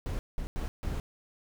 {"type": "noise bursts at uneven times", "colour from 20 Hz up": "brown", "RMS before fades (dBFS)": -33, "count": 4, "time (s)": [[0.06, 0.19], [0.38, 0.47], [0.56, 0.68], [0.83, 1]], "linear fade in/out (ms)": 0, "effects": []}